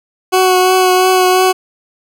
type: tone with vibrato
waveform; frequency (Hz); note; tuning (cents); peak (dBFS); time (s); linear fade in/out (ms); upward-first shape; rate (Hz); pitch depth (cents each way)
20% pulse; 370; F#4; 0; -3; 0.32-1.53; 20; triangle; 2.9; 18
effects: none